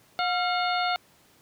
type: harmonic tone with a mistuned harmonic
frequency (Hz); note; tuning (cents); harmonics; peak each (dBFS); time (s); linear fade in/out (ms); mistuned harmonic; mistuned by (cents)
720; F#5; -47; 1 / 2 / 3 / 4 / 5 / 6; -26 / -29 / -34 / -37 / -35 / -35; 0.19-0.96; 0; 2; -73
effects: pink hiss -59 dBFS RMS until 1.41 s + high-pass 100 Hz 12 dB/octave